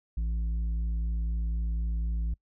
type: tone with tanh clipping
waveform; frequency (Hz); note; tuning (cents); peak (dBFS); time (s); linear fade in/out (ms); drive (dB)
sine; 56; A1; +31; -28; 0.17-2.34; 5; 6
effects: noise-tail reverb RT60 0.1 s tail -25 dB re dry